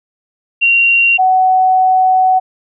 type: tone pair in turn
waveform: sine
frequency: 2757 / 748.2 Hz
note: F7 / F#5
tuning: -23 / +19 cents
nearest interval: octave + major seventh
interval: 2258 cents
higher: first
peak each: -7 dBFS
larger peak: neither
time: 0.61-1.18 / 1.18-2.4 s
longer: second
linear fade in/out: 20 ms
effects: none